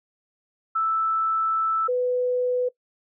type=tone pair in turn; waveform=sine; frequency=1318.5 / 497.6 Hz; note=E6 / B4; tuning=0 / +13 cents; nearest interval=octave + perfect fourth; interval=1687 cents; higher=first; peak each=-20 dBFS; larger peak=neither; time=0.75-1.88 / 1.88-2.69 s; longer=first; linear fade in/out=10 ms; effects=noise-tail reverb RT60 0.1 s tail -20 dB re dry